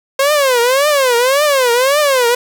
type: tone with vibrato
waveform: sawtooth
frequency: 532 Hz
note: C5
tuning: 29 cents sharp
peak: -6 dBFS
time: 0.19-2.35 s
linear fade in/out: 5 ms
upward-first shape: triangle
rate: 1.8 Hz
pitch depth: 240 cents each way
effects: none